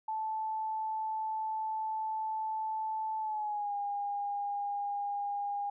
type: tone with pitch glide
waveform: sine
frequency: 875 to 811.7 Hz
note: A5 to G#5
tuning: -10 to -40 cents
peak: -32 dBFS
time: 0.08-5.7 s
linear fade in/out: 5 ms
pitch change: -130 cents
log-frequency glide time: 3.19-3.74 s
effects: none